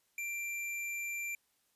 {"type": "tone", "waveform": "square", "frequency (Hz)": 2360, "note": "D7", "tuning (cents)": 8, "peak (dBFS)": -37, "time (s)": [0.18, 1.35], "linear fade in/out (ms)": 2, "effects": ["white hiss -75 dBFS RMS until 1.75 s", "resampled to 32000 Hz"]}